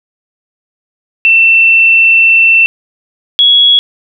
sine tone pair in turn, 2684 / 3345 Hz, E7 / G#7, +31 / +12 cents, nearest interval major third, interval 381 cents, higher second, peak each -3 dBFS, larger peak neither, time 1.25-2.66 / 3.39-3.79 s, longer first, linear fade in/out 0 ms, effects none

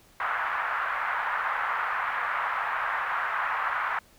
pink band-pass noise, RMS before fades -29 dBFS, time 0.2-3.99 s, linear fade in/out 2 ms, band 970 to 1700 Hz, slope 24 dB/octave, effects pink hiss -58 dBFS RMS until 4.18 s

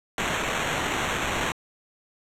white noise with sample-and-hold, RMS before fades -27 dBFS, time 0.18-1.52 s, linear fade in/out 2 ms, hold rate 4900 Hz, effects low-pass 9000 Hz 12 dB/octave

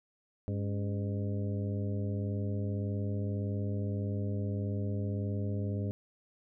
harmonic tone with a mistuned harmonic, 101.7 Hz, G#2, 36 cents flat, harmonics 1 / 2 / 3 / 4 / 5 / 6, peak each -32 / -38 / -42 / -44 / -46 / -48 dBFS, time 0.48-5.91 s, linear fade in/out 0 ms, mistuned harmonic 3, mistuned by -130 cents, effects none

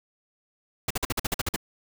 pink noise bursts, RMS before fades -26 dBFS, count 10, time 0.88-1.562 s, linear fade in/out 5 ms, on 25 ms, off 48 ms, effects none

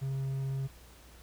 triangle tone with hard clipping, 135.1 Hz, C#3, 44 cents flat, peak -32 dBFS, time 0.01-0.68 s, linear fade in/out 20 ms, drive 6 dB, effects added 60 Hz sine -55 dBFS peak until 1.22 s + pink hiss -57 dBFS RMS until 1.22 s

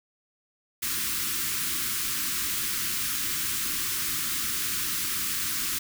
white band-stop noise, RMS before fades -29 dBFS, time 0.82-5.79 s, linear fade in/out 10 ms, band 370 to 1100 Hz, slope 48 dB/octave, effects none

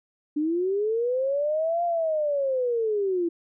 sine linear two-way sweep, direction up then down, 290.6 to 698.5 to 332.1 Hz, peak -22 dBFS, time 0.36-3.29 s, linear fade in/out 10 ms, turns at 1.84 s, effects none

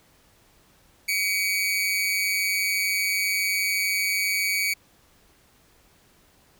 sawtooth tone with amplitude modulation, 2263 Hz, C#7, 35 cents sharp, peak -16 dBFS, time 1.08-4.74 s, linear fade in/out 10 ms, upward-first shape sine, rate 193 Hz, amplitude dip 65%, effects pink hiss -59 dBFS RMS until 6.59 s

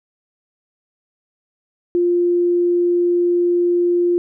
sine tone, 350 Hz, F4, 4 cents sharp, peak -13 dBFS, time 1.95-4.18 s, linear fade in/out 0 ms, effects none

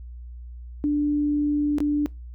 sine tone with dropouts, 293.7 Hz, D4, in tune, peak -19 dBFS, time 0.84-2.06 s, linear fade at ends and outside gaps 0 ms, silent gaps 1.784-1.804 s, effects noise-tail reverb RT60 0.2 s tail -22 dB re dry + added 60 Hz sine -36 dBFS peak until 2.34 s

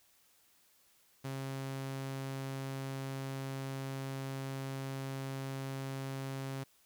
sawtooth tone, 135 Hz, C#3, 45 cents flat, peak -34 dBFS, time 1.24-6.64 s, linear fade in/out 10 ms, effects white hiss -68 dBFS RMS until 6.85 s

